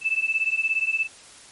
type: beating tone pair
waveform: sine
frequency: 2625 / 2642 Hz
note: E7 / E7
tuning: -8 / +3 cents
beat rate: 17 Hz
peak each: -24 / -24 dBFS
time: 0.01-1.08 s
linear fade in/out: 50 ms
effects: white hiss -47 dBFS RMS until 1.51 s + MP3 48 kbps